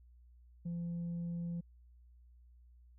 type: tone with tanh clipping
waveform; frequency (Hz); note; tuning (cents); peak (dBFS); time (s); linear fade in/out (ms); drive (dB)
sine; 171.2; F3; -34; -37; 0.65-1.61; 10; 1
effects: added 60 Hz sine -58 dBFS peak until 2.98 s